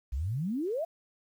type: exponential sweep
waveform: sine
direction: up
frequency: 57.9 to 697 Hz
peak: -29 dBFS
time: 0.12-0.85 s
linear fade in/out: 10 ms
effects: 10-bit